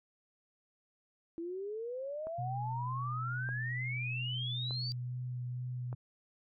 sine exponential sweep, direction up, 327.6 to 4700 Hz, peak -37 dBFS, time 1.38-4.92 s, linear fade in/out 0 ms
click train, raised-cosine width 1 ms, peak -33 dBFS, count 4, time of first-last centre 2.27-5.929 s, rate 0.82 Hz
sine tone with vibrato, 124.3 Hz, B2, 12 cents sharp, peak -36 dBFS, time 2.38-5.95 s, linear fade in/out 10 ms, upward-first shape sine, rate 2.2 Hz, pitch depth 14 cents each way
effects none

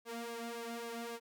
sawtooth tone with flanger, 233.1 Hz, A#3, in tune, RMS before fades -43 dBFS, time 0.05-1.2 s, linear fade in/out 50 ms, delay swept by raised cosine 1.8 to 2.9 ms, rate 3.7 Hz, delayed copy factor +0.85, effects none

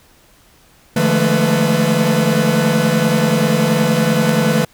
45% pulse tone cluster, 149.1 / 171.9 / 213.6 / 224.1 / 496.8 Hz, D3 / F3 / G#3 / A3 / B4, +27 / -27 / +49 / +32 / +10 cents, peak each -19 dBFS, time 0.96-4.65 s, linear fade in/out 5 ms, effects pink hiss -50 dBFS RMS until 4.73 s

